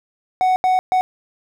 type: tone bursts at uneven times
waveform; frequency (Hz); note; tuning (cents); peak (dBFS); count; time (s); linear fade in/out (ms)
triangle; 743; F#5; +7; -11; 3; 0.41-0.56 / 0.64-0.79 / 0.92-1.01; 0
effects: none